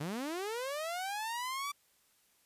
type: linear sweep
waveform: sawtooth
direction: up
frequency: 135.3 to 1168 Hz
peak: -32 dBFS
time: 0-1.72 s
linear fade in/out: 10 ms
effects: white hiss -70 dBFS RMS until 2.45 s + resampled to 32000 Hz